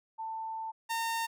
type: tone pair in turn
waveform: sine / sawtooth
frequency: 890 / 913.4 Hz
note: A5 / A#5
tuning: +20 / -36 cents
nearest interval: unison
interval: 44 cents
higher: second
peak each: -35 / -27 dBFS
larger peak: second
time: 0.18-0.72 / 0.89-1.27 s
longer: first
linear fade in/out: 20 ms
effects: none

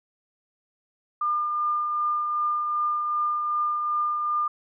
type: tone with tremolo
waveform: sine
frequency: 1204 Hz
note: D6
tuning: 43 cents sharp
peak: -21 dBFS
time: 1.21-4.48 s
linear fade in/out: 5 ms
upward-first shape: triangle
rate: 2.6 Hz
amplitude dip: 35%
effects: none

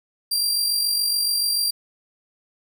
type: tone with amplitude modulation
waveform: sawtooth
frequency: 4737 Hz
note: D8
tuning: 14 cents sharp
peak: -15 dBFS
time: 0.31-1.71 s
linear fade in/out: 10 ms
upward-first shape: sine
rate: 47 Hz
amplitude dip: 40%
effects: none

